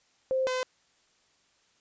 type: tone pair in turn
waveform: sine / sawtooth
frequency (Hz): 523.3 / 510.8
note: C5 / C5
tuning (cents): 0 / -42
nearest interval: unison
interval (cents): 42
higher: first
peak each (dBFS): -24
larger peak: neither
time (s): 0.31-0.47 / 0.47-0.63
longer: neither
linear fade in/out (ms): 0
effects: white hiss -67 dBFS RMS until 1.8 s + resampled to 16000 Hz